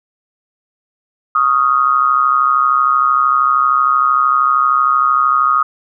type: tone with amplitude modulation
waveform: sine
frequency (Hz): 1244.5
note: D#6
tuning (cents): 0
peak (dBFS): -6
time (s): 1.35-5.63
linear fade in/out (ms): 5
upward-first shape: sine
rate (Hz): 133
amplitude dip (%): 80
effects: none